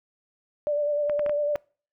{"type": "tone with vibrato", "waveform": "sine", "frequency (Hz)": 587.3, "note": "D5", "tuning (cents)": 0, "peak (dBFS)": -22, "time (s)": [0.67, 1.56], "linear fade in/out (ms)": 0, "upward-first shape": "sine", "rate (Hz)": 9.9, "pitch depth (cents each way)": 27}
{"type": "clicks", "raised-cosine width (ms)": 0.5, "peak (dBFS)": -20, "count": 5, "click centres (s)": [1.097, 1.194, 1.263, 1.295, 1.556]}
{"effects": ["noise-tail reverb RT60 0.4 s tail -25 dB re dry"]}